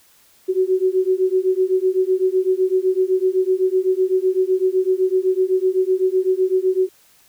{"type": "beating tone pair", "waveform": "sine", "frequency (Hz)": [370, 377.9], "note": ["F#4", "F#4"], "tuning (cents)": [0, 37], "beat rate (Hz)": 7.9, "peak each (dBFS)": -18, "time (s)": [0.48, 6.89], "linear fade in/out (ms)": 20, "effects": ["white hiss -54 dBFS RMS until 7.28 s"]}